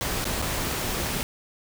pink noise with dropouts, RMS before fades -28 dBFS, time 0.01-1.23 s, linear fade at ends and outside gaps 0 ms, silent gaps 0.243-0.253 / 0.417-0.423 s, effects none

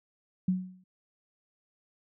sine tone with exponential decay, 184.6 Hz, F#3, 4 cents flat, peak -21 dBFS, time 0.48-0.84 s, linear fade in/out 5 ms, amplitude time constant 78 ms, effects none

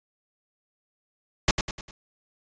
pink noise with echo, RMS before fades -18 dBFS, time 1.48-1.51 s, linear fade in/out 2 ms, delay 100 ms, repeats 4, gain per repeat -7 dB, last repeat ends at 1.91 s, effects resampled to 16000 Hz

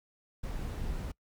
brown noise, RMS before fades -36 dBFS, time 0.43-1.12 s, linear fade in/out 10 ms, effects noise-tail reverb RT60 0.1 s tail -24 dB re dry

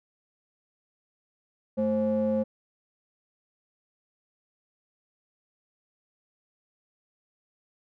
triangle ring-modulated tone, 155.56 Hz, D#3, in tune, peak -18 dBFS, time 1.77-2.44 s, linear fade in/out 20 ms, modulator 375 Hz, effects none

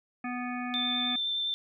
harmonic tone, 246.9 Hz, B3, in tune, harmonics 1 / 3 / 5 / 7 / 9 / 10, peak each -34 / -39 / -41 / -42 / -44 / -44 dBFS, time 0.24-1.16 s, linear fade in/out 5 ms
sine tone with vibrato, 3558 Hz, A7, 19 cents sharp, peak -28 dBFS, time 0.74-1.54 s, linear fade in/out 0 ms, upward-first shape triangle, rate 9.7 Hz, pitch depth 11 cents each way
effects none

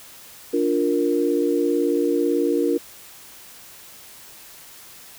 sine chord, Bb major, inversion first, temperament just, 291.4 / 349.6 / 466.2 Hz, D4 / F4 / Bb4, -13 / +2 / 0 cents, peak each -22 dBFS, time 0.53-2.78 s, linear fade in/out 10 ms, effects white hiss -44 dBFS RMS until 5.18 s

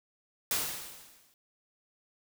white noise with exponential decay, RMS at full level -28 dBFS, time 0.51-1.34 s, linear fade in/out 1 ms, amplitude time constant 180 ms, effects none

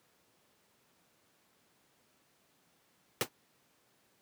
pink noise with exponential decay, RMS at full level -25 dBFS, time 3.21-3.29 s, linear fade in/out 1 ms, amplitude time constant 16 ms, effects pink hiss -70 dBFS RMS until 4.21 s + high-pass 150 Hz 12 dB/octave

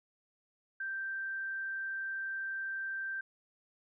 sine tone, 1568 Hz, G6, in tune, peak -35 dBFS, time 0.8-3.21 s, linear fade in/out 5 ms, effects none

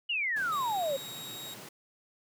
sine exponential sweep, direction down, 2961 to 523.3 Hz, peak -28 dBFS, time 0.09-0.97 s, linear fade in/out 10 ms
pink high-pass noise, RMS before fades -47 dBFS, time 0.36-1.69 s, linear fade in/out 5 ms, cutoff 110 Hz, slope 96 dB/octave
sawtooth tone, 3785 Hz, A#7, 26 cents sharp, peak -38 dBFS, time 0.52-1.54 s, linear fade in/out 2 ms
effects none

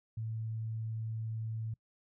sine tone, 111.4 Hz, A2, 22 cents sharp, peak -35 dBFS, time 0.17-1.74 s, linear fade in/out 5 ms, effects noise-tail reverb RT60 0.1 s tail -26 dB re dry

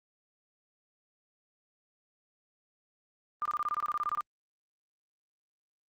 sine tone bursts, 1200 Hz, D6, 37 cents sharp, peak -28 dBFS, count 14, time 3.42-4.208 s, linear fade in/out 0 ms, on 34 ms, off 24 ms, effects Opus 32 kbps

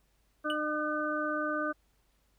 harmonic tone, 302.7 Hz, D#4, 48 cents flat, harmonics 1 / 2 / 4 / 5, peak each -35 / -35 / -35 / -35 dBFS, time 0.44-1.73 s, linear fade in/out 20 ms
triangle tone with exponential decay, 2960 Hz, F#7, in tune, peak -28 dBFS, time 0.5-0.58 s, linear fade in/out 1 ms, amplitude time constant 16 ms
effects added 50 Hz sine -70 dBFS peak until 2.38 s + pink hiss -73 dBFS RMS until 2.38 s

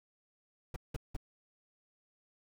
brown noise bursts, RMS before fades -35 dBFS, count 3, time 0.74-1.166 s, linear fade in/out 5 ms, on 22 ms, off 180 ms, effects none

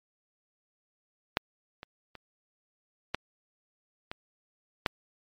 clicks, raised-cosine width 0.3 ms, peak -8 / -25 / -28 / -12 / -20 / -8 dBFS, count 6, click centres 1.371 / 1.831 / 2.153 / 3.146 / 4.115 / 4.862 s, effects MP3 64 kbps

